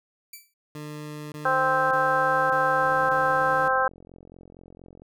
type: tone with exponential decay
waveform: 5% pulse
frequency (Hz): 2320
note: D7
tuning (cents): -22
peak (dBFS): -29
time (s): 0.33-0.54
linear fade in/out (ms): 5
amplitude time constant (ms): 44
type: tone bursts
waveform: 20% pulse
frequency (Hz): 150.2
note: D3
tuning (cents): +39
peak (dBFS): -30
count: 5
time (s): 0.75-3.68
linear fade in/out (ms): 2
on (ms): 570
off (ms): 20
type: harmonic tone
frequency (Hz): 261.6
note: C4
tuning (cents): 0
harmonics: 2 / 3 / 4 / 5 / 6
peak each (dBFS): -26 / -26 / -26 / -26 / -26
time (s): 1.45-3.88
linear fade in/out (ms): 5
type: click train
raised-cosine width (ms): 2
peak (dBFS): -34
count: 98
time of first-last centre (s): 2.83-5.02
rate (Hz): 44.3
effects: none